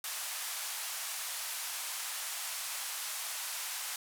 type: band-pass noise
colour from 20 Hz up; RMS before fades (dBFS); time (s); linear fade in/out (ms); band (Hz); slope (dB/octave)
white; -39; 0.04-3.96; 2; 720 to 13000; 24
effects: none